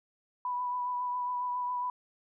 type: tone with vibrato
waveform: sine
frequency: 987.8 Hz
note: B5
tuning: in tune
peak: -30 dBFS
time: 0.45-1.9 s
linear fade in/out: 2 ms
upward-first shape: triangle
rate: 7.3 Hz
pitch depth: 22 cents each way
effects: none